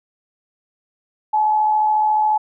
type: tone with amplitude modulation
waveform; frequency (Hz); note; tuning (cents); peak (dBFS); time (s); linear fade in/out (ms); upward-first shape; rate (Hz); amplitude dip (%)
sine; 856; A5; -48; -12; 1.33-2.38; 10; sine; 74.1; 35
effects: none